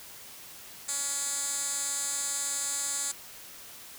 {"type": "tone with band-pass filter", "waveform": "10% pulse", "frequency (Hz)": 281.5, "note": "C#4", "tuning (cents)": 27, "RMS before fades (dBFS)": -32, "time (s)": [0.88, 3.12], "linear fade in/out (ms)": 10, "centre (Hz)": 8200, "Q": 6.3, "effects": ["white hiss -47 dBFS RMS until 3.98 s"]}